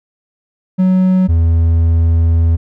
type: tone pair in turn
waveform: triangle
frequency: 185.8 / 82.76 Hz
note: F#3 / E2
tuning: +7 / +7 cents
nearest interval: octave + major second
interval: 1400 cents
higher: first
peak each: -6 dBFS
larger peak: neither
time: 0.78-1.28 / 1.28-2.57 s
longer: second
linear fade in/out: 20 ms
effects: none